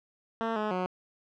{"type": "tone with pitch steps", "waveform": "10% pulse", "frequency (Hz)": [226.5, 212.9, 182.9], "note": ["A#3", "G#3", "F#3"], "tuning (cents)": [-50, 43, -20], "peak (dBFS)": -20, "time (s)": [0.41, 0.86], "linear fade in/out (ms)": 0, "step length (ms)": 150, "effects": ["low-pass 2000 Hz 12 dB/octave"]}